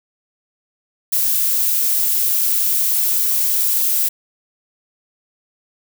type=noise; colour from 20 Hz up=violet; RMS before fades=-17 dBFS; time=1.12-4.09 s; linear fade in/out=10 ms; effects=none